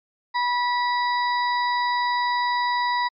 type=harmonic tone; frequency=976 Hz; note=B5; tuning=21 cents flat; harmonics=1 / 2 / 4 / 5; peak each=-21 / -27 / -33 / -35 dBFS; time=0.34-3.09 s; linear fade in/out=20 ms; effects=MP3 96 kbps